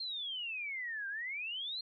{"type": "exponential two-way sweep", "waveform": "sine", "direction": "down then up", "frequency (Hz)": [4245, 1567, 4245], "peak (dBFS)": -37, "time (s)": [0, 1.81], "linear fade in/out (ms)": 5, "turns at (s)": 1.08, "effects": []}